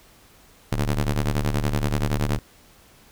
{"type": "ring-modulated tone", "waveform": "sawtooth", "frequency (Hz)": 73.42, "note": "D2", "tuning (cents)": 0, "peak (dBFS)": -14, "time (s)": [0.72, 2.39], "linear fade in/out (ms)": 5, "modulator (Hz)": 42, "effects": ["pink hiss -53 dBFS RMS until 3.11 s"]}